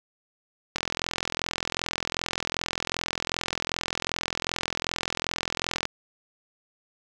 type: click train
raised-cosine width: 0.2 ms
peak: -9 dBFS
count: 218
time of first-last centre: 0.76-5.854 s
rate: 42.6 Hz
effects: none